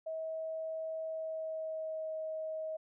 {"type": "tone with pitch glide", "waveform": "sine", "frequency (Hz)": [641, 632.5], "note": ["E5", "D#5"], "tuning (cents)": [-49, 28], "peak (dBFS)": -36, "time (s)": [0.06, 2.77], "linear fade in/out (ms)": 10, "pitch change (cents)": -23, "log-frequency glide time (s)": [1.05, 2.14], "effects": []}